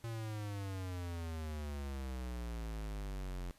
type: exponential sweep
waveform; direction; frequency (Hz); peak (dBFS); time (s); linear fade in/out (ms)
square; down; 116.54 to 43.65; -40; 0.04-3.51; 0
effects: pink hiss -66 dBFS RMS until 3.58 s + resampled to 32000 Hz